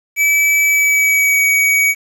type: tone with pitch glide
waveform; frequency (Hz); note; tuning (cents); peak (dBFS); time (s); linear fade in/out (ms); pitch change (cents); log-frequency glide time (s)
square; 2300 to 2260; D7 to C#7; -37 to +33; -11; 0.16-1.95; 50; -30; 0.64-1.45
effects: 7-bit